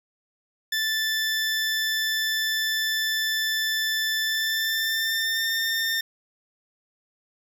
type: tone with pitch glide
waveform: 20% pulse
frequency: 1760 to 1808.4 Hz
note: A6 to A6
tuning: 0 to +47 cents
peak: -18 dBFS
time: 0.72-6.01 s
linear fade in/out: 5 ms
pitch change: +47 cents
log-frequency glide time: 4.23-5.51 s
effects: none